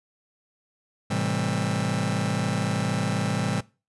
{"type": "chord", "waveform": "sawtooth", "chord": "A minor seventh", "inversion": "none", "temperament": "just", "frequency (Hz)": [110, 132, 165, 198], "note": ["A2", "C3", "E3", "G3"], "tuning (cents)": [0, 16, 2, 18], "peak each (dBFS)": -25, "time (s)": [1.1, 3.61], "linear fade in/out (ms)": 10, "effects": ["noise-tail reverb RT60 0.3 s tail -21 dB re dry", "resampled to 24000 Hz"]}